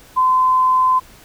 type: tone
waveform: sine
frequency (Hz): 1026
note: C6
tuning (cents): -34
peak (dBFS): -11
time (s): 0.16-1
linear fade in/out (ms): 20
effects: pink hiss -45 dBFS RMS until 1.24 s